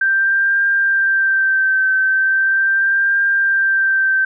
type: tone with vibrato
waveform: sine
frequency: 1568 Hz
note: G6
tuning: in tune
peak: -12 dBFS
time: 0.01-4.25 s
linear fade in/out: 5 ms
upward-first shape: triangle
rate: 0.39 Hz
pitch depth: 31 cents each way
effects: none